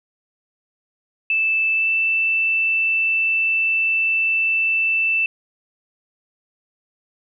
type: tone with pitch glide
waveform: sine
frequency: 2637 to 2655 Hz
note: E7 to E7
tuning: 0 to +12 cents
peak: -16 dBFS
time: 1.3-5.26 s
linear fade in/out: 2 ms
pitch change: +12 cents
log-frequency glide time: 1.74-1.89 s
effects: none